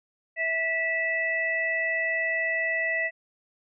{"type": "harmonic tone", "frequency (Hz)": 654, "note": "E5", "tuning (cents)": -14, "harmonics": [1, 3, 4], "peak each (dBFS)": [-32, -25, -35], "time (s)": [0.36, 3.11], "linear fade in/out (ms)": 50, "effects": []}